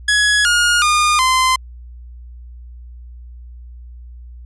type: tone with pitch steps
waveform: sawtooth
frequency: 1680 / 1429.1 / 1215.7 / 1034.2 Hz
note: G#6 / F6 / D#6 / C6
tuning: +19 / +39 / -41 / -20 cents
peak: -8 dBFS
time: 0.08-1.56 s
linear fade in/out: 5 ms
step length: 370 ms
effects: added 60 Hz sine -33 dBFS peak until 4.45 s + resampled to 24000 Hz